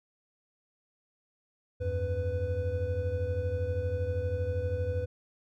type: tone cluster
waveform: triangle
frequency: 83.7 / 96.3 / 497.2 Hz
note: E2 / G2 / B4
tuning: +27 / -30 / +12 cents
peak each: -31 dBFS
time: 1.8-5.06 s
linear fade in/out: 20 ms
effects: none